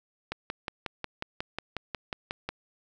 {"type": "click train", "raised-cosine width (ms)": 0.3, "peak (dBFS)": -16, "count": 13, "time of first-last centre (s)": [0.32, 2.49], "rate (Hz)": 5.53, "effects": []}